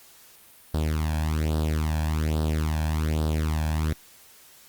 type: tone with flanger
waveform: sawtooth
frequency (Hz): 77.78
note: D#2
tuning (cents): 0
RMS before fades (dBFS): -25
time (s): 0.74-3.93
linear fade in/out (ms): 0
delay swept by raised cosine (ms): 0.22 to 1.22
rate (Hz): 1.2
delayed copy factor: +0.8
effects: white hiss -52 dBFS RMS until 4.68 s + Opus 48 kbps